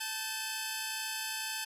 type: tone cluster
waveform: 10% pulse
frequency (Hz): 876 / 1546 / 2566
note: A5 / G6 / E7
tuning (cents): -8 / -24 / -47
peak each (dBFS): -31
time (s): 0-1.65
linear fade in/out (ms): 10
effects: resampled to 32000 Hz